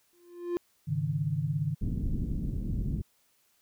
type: tone with exponential growth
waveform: triangle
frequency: 349.2 Hz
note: F4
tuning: in tune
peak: -23 dBFS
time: 0.13-0.57 s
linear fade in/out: 0 ms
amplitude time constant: 94 ms
type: chord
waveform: sine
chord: Ab suspended fourth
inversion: none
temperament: just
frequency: 103.83 / 138.43 / 155.74 Hz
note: Ab2 / Db3 / Eb3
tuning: 0 / -2 / +2 cents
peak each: -36 / -31 / -30 dBFS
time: 0.87-1.75 s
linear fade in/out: 20 ms
type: low-pass noise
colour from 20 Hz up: pink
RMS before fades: -31 dBFS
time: 1.81-3.02 s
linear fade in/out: 10 ms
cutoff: 260 Hz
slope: 24 dB/octave
effects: white hiss -69 dBFS RMS until 3.61 s